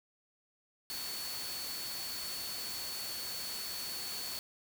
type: tone in noise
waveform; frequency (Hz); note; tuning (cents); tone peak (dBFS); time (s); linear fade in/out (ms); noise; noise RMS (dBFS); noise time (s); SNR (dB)
sine; 4435; C#8; 0; -41; 0.9-4.39; 0; white; -42; 0.9-4.39; -2
effects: none